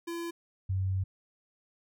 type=tone pair in turn; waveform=square / sine; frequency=338.9 / 94.9 Hz; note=E4 / F#2; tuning=+48 / +44 cents; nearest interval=octave + minor seventh; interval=2204 cents; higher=first; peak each=-35 / -27 dBFS; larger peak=second; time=0.07-0.31 / 0.69-1.04 s; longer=second; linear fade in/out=10 ms; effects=none